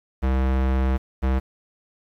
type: tone pair in turn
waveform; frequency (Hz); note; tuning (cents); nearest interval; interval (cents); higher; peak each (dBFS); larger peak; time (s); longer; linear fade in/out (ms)
square; 65.41 / 65.41; C2 / C2; 0 / 0; unison; 0; neither; -19; neither; 0.22-0.98 / 1.22-1.4; first; 20
effects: low-pass 2000 Hz 12 dB/octave + 8-bit